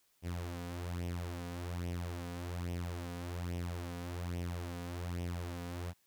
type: tone with flanger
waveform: sawtooth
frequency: 87.31 Hz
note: F2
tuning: in tune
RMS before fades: -40 dBFS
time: 0.22-5.94 s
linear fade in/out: 50 ms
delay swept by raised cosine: 0.34 to 4.14 ms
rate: 1.2 Hz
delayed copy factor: +0.65
effects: white hiss -73 dBFS RMS until 6.06 s